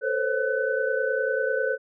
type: tone cluster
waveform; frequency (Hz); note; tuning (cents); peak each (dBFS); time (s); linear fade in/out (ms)
sine; 443.6 / 512 / 542 / 1505; A4 / C5 / C#5 / F#6; +14 / -38 / -39 / +29; -28; 0.01-1.78; 50
effects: none